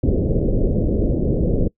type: low-pass noise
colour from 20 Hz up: pink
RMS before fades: -18 dBFS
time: 0.03-1.68 s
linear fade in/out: 5 ms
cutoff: 540 Hz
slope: 48 dB/octave
effects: noise-tail reverb RT60 0.1 s tail -23 dB re dry